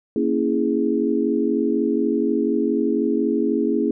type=chord; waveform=sine; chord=A# half-diminished seventh; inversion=none; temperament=equal; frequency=233.1 / 277.2 / 329.6 / 415.3 Hz; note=A#3 / C#4 / E4 / G#4; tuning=0 / 0 / 0 / 0 cents; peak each=-23 dBFS; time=0.16-3.91 s; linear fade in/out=2 ms; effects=none